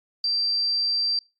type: tone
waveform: sine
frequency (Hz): 4699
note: D8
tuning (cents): 0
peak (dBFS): -21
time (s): 0.24-1.19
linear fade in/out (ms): 2
effects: noise-tail reverb RT60 0.3 s tail -26 dB re dry + AAC 48 kbps